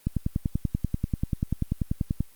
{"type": "click train", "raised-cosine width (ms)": 5, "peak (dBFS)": -12, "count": 23, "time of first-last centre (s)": [0.07, 2.206], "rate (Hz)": 10.3, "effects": ["white hiss -57 dBFS RMS until 2.35 s", "Opus 32 kbps"]}